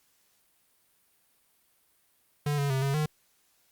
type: tone with pitch steps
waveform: square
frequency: 146.3 / 141.4 / 133.3 / 138.1 / 152.6 Hz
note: D3 / C#3 / C3 / C#3 / D#3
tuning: -6 / +35 / +33 / -6 / -33 cents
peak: -26 dBFS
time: 2.46-3.06 s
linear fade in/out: 5 ms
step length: 120 ms
effects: white hiss -68 dBFS RMS until 3.71 s + Opus 48 kbps